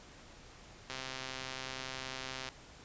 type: click train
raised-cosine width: 0.2 ms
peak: -23 dBFS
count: 209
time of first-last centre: 0.9-2.488 s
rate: 131 Hz
effects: pink hiss -55 dBFS RMS until 2.84 s + resampled to 16000 Hz